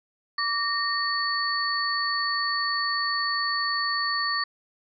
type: tone cluster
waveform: sine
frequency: 1160 / 1845 / 4462 Hz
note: D6 / A#6 / C#8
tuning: -22 / -18 / +11 cents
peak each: -28 dBFS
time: 0.38-4.44 s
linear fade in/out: 5 ms
effects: none